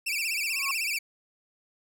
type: tone with vibrato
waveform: sawtooth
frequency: 2489 Hz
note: D#7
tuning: in tune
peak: -24 dBFS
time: 0.06-0.99 s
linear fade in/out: 10 ms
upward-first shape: sine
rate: 16 Hz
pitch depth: 160 cents each way
type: tone with exponential growth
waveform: sine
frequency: 1097 Hz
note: C#6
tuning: 18 cents flat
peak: -27 dBFS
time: 0.47-0.71 s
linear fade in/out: 2 ms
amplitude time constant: 51 ms
effects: none